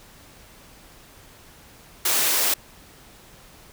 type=high-pass noise; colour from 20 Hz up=white; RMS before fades=-21 dBFS; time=2.05-2.54 s; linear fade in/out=5 ms; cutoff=270 Hz; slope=24 dB/octave; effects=pink hiss -49 dBFS RMS until 3.72 s